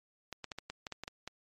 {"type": "clicks", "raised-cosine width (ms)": 0.2, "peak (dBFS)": -23, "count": 10, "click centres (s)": [0.327, 0.443, 0.518, 0.586, 0.7, 0.868, 0.923, 1.036, 1.079, 1.276], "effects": ["MP3 64 kbps"]}